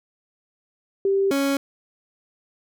sine / 30% pulse tone pair in turn, 391.8 / 277 Hz, G4 / C#4, -1 / -1 cents, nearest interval tritone, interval 600 cents, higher first, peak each -17 dBFS, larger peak neither, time 1.05-1.31 / 1.31-1.57 s, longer neither, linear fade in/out 2 ms, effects none

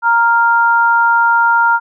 sine tone pair together, 932.3 / 1396.9 Hz, A#5 / F6, 0 / 0 cents, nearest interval perfect fifth, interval 700 cents, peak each -11 dBFS, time 0.02-1.8 s, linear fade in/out 50 ms, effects none

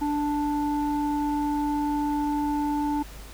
square tone with low-pass filter, 293.7 Hz, D4, in tune, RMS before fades -26 dBFS, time 0.01-3.03 s, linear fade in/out 10 ms, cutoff 750 Hz, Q 5.4, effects added 50 Hz sine -41 dBFS peak until 3.33 s + pink hiss -46 dBFS RMS until 3.33 s

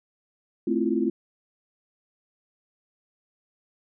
sine chord, F major seventh, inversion first, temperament equal, 220 / 261.6 / 329.6 / 349.2 Hz, A3 / C4 / E4 / F4, 0 / 0 / 0 / 0 cents, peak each -27 dBFS, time 0.67-1.1 s, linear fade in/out 5 ms, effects none

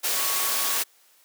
sine tone in noise, 1116 Hz, C#6, 11 cents sharp, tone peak -35 dBFS, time 0.15-0.78 s, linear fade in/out 20 ms, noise white, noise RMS -25 dBFS, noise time 0.03-0.84 s, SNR -13 dB, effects white hiss -59 dBFS RMS until 1.24 s + high-pass 400 Hz 12 dB/octave

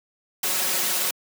white noise with comb filter, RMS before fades -24 dBFS, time 0.43-1.11 s, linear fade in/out 5 ms, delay 5.4 ms, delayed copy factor +0.9, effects high-pass 200 Hz 12 dB/octave

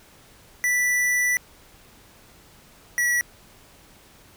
square tone pair in turn, 1972 / 1937 Hz, B6 / B6, -3 / -34 cents, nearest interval unison, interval 31 cents, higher first, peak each -20 / -20 dBFS, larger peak neither, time 0.64-1.37 / 2.98-3.21 s, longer first, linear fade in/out 0 ms, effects pink hiss -52 dBFS RMS until 4.36 s

